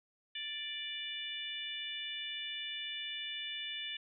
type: harmonic tone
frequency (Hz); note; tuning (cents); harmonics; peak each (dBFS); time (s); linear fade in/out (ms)
587.3; D5; 0; 3 / 4 / 5 / 6; -47 / -46 / -42 / -43; 0.35-3.97; 5
effects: none